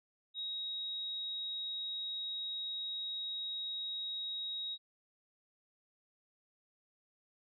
sine tone, 3793 Hz, A#7, 29 cents sharp, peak -37 dBFS, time 0.34-4.78 s, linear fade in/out 50 ms, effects none

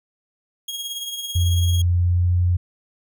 sawtooth tone with tremolo, 3279 Hz, G#7, 23 cents flat, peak -22 dBFS, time 0.68-1.82 s, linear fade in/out 5 ms, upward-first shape triangle, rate 18 Hz, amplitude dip 55%
sine tone with pitch glide, 87.31 to 88.84 Hz, F2 to F2, 0 to +30 cents, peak -15 dBFS, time 1.35-2.57 s, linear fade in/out 10 ms, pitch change +30 cents, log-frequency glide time 1.65-2.35 s
effects none

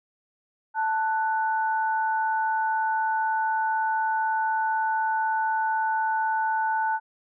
sine tone pair together, 882 / 1483.3 Hz, A5 / F#6, +4 / +4 cents, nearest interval major sixth, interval 900 cents, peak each -23 / -29 dBFS, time 0.74-7 s, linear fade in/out 50 ms, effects none

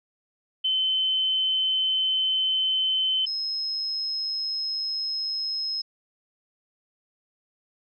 sine tone pair in turn, 3063 / 5151 Hz, G7 / E8, -41 / -41 cents, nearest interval major sixth, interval 900 cents, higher second, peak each -21 / -26 dBFS, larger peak first, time 0.64-3.26 / 3.26-5.82 s, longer first, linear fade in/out 10 ms, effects none

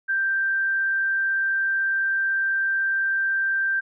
sine tone with frequency modulation, 1573 Hz, G6, 6 cents sharp, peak -20 dBFS, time 0.08-3.81 s, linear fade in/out 20 ms, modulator 41.9 Hz, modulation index 0.23, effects none

